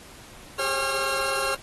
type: tone cluster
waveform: 20% pulse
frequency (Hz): 392.9 / 409.3 / 539 / 1375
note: G4 / G#4 / C#5 / F6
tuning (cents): +4 / -25 / -49 / -27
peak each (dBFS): -32 / -30 / -23 / -23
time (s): 0.59-1.55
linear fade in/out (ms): 5
effects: pink hiss -47 dBFS RMS until 1.62 s + AAC 32 kbps